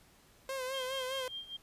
sawtooth tone with vibrato, 523.3 Hz, C5, in tune, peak -32 dBFS, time 0.49-1.28 s, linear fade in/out 2 ms, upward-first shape sine, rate 4.9 Hz, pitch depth 57 cents each way
sine tone with tremolo, 3194 Hz, G7, 32 cents sharp, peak -38 dBFS, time 0.73-1.57 s, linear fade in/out 10 ms, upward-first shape sine, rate 5.1 Hz, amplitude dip 80%
effects pink hiss -63 dBFS RMS until 1.62 s + resampled to 32000 Hz

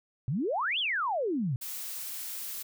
sine exponential two-way sweep, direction up then down, 115.4 to 3531 to 115.4 Hz, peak -27 dBFS, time 0.28-1.56 s, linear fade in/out 0 ms, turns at 0.79 s
blue noise, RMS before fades -38 dBFS, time 1.61-2.63 s, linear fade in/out 10 ms
effects none

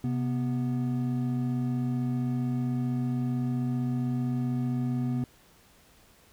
triangle tone pair together, 130 / 245.6 Hz, C3 / B3, -11 / -9 cents, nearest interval major seventh, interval 1102 cents, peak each -27 dBFS, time 0.04-5.24 s, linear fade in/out 2 ms, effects pink hiss -59 dBFS RMS until 6.32 s

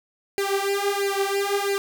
sawtooth tone with flanger, 398 Hz, G4, 26 cents sharp, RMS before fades -24 dBFS, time 0.38-1.78 s, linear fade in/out 0 ms, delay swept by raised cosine 0.43 to 4.63 ms, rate 1.5 Hz, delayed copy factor +0.95, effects none

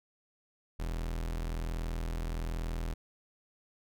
40% pulse tone, 41.2 Hz, E1, in tune, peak -32 dBFS, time 0.79-2.94 s, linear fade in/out 10 ms, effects none

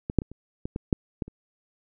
clicks, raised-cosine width 3 ms, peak -16 / -6 / -22 / -29 / -18 / -17 / -7 / -15 / -28 dBFS, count 9, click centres 0.099 / 0.187 / 0.219 / 0.316 / 0.655 / 0.761 / 0.928 / 1.222 / 1.28 s, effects none

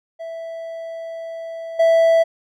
triangle tone with level steps, 659.3 Hz, E5, in tune, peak -26 / -9 dBFS, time 0.19-2.24 s, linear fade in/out 20 ms, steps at 1.79 s, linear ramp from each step 10 ms, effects none

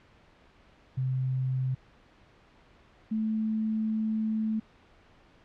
sine tone pair in turn, 130 / 218.6 Hz, C3 / A3, -11 / -11 cents, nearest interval major sixth, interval 900 cents, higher second, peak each -26 dBFS, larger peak neither, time 0.97-1.75 / 3.11-4.6 s, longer second, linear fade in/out 10 ms, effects pink hiss -59 dBFS RMS until 5.44 s + low-pass 3000 Hz 12 dB/octave

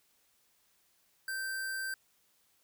sine tone with sample-and-hold, 1556 Hz, G6, 13 cents flat, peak -34 dBFS, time 1.28-1.94 s, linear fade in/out 2 ms, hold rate 6300 Hz, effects white hiss -71 dBFS RMS until 2.63 s

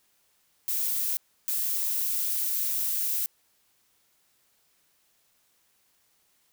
violet noise bursts at uneven times, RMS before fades -28 dBFS, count 2, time 0.68-1.17 / 1.48-3.26 s, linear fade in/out 0 ms, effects white hiss -68 dBFS RMS until 6.52 s

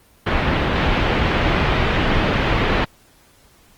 pink low-pass noise, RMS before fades -18 dBFS, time 0.26-2.85 s, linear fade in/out 10 ms, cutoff 3200 Hz, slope 24 dB/octave, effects pink hiss -53 dBFS RMS until 3.77 s + Opus 24 kbps

